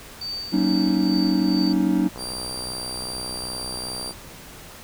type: tone with tremolo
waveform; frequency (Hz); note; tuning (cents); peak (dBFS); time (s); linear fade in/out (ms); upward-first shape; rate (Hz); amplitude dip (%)
sine; 4600; D8; -37; -27; 0.21-1.73; 5; sine; 2.3; 55
type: chord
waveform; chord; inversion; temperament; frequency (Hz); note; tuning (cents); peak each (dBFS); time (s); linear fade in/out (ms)
triangle; D# minor seventh; first; just; 186.68 / 233.3 / 280 / 311.1; F#3 / A#3 / C#4 / D#4; +16 / +2 / +18 / 0; -21 / -24 / -21 / -20; 0.52-2.09; 20
type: click train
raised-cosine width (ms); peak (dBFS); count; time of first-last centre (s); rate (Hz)
1; -21; 123; 2.16-4.109; 62.6
type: tone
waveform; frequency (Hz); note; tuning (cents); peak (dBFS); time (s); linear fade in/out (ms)
30% pulse; 4699; D8; 0; -27; 2.17-4.14; 50
effects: pink hiss -42 dBFS RMS until 4.83 s